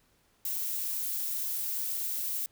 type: noise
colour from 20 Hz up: violet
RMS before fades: -33 dBFS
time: 0.45-2.46 s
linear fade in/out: 2 ms
effects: pink hiss -68 dBFS RMS until 2.51 s